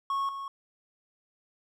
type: tone pair in turn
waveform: triangle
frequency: 1100 / 1100 Hz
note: C#6 / C#6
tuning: -14 / -14 cents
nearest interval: unison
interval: 0 cents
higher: neither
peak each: -25 / -33 dBFS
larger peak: first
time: 0.1-0.29 / 0.29-0.48 s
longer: neither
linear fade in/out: 2 ms
effects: none